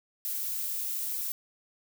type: noise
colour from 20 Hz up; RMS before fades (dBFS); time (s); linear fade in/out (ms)
violet; -33; 0.25-1.32; 0
effects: none